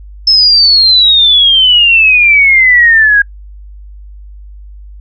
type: exponential sweep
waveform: sine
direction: down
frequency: 5274 to 1624 Hz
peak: -3 dBFS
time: 0.27-3.22 s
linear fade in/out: 5 ms
effects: noise-tail reverb RT60 0.1 s tail -24 dB re dry + added 50 Hz sine -28 dBFS peak until 5 s